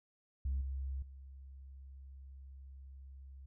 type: tone with level steps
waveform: sine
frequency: 67.2 Hz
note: C2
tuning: 47 cents sharp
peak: -31 / -36 / -49 dBFS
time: 0.45-3.46 s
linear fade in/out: 5 ms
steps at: 0.61 / 1.02 s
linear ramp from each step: 5 ms
effects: tanh soft clip ceiling -30 dBFS